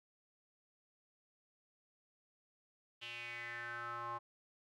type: tone with band-pass filter sweep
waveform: square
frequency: 118.5 Hz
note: A#2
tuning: 29 cents sharp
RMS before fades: -45 dBFS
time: 3.01-4.19 s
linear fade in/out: 20 ms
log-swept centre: 3000 to 1000 Hz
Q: 5.7
effects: none